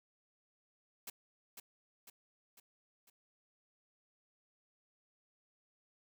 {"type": "noise with echo", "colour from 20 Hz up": "white", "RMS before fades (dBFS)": -45, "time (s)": [1.07, 1.1], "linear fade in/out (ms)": 5, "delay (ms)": 500, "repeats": 4, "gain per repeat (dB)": -5, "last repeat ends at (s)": 3.1, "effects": []}